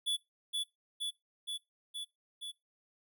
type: tone with echo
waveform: square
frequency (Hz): 3438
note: A7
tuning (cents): -41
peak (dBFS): -31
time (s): 0.06-0.17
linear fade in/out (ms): 20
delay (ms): 470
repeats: 5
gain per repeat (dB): -2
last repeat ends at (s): 2.52
effects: noise-tail reverb RT60 0.2 s tail -21 dB re dry